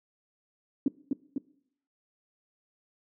sine tone with echo, 275 Hz, C#4, 14 cents flat, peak -20 dBFS, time 0.86-0.88 s, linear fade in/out 2 ms, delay 250 ms, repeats 2, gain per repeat -3 dB, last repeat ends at 1.38 s, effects noise-tail reverb RT60 0.7 s tail -21 dB re dry + high-pass 150 Hz 12 dB/octave

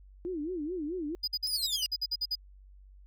sine tone with vibrato, 329.6 Hz, E4, in tune, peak -32 dBFS, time 0.25-1.15 s, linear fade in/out 0 ms, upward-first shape sine, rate 4.6 Hz, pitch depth 220 cents each way
triangle tone bursts, 4953 Hz, D#8, 9 cents flat, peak -27 dBFS, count 12, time 1.23-2.355 s, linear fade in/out 10 ms, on 47 ms, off 51 ms
sawtooth exponential sweep, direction down, 5274 to 2794 Hz, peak -29 dBFS, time 1.47-1.86 s, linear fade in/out 0 ms
effects added 48 Hz sine -51 dBFS peak until 3.06 s

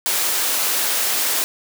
white high-pass noise, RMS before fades -20 dBFS, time 0.06-1.44 s, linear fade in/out 0 ms, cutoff 350 Hz, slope 12 dB/octave, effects none

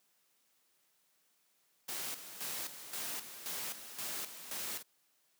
white noise with tremolo, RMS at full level -40 dBFS, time 1.88-4.83 s, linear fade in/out 10 ms, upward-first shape square, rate 1.9 Hz, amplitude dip 65%, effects white hiss -74 dBFS RMS until 5.39 s + high-pass 150 Hz 12 dB/octave

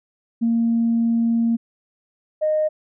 sine tone pair in turn, 231 / 616.7 Hz, A#3 / D#5, -16 / -16 cents, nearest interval octave + perfect fourth, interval 1700 cents, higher second, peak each -15 / -16 dBFS, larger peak first, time 0.41-1.57 / 2.41-2.69 s, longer first, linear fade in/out 20 ms, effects tanh soft clip ceiling -11 dBFS

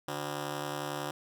10% pulse ring-modulated tone, 220 Hz, A3, in tune, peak -23 dBFS, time 0.08-1.11 s, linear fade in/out 2 ms, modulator 74.5 Hz, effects none

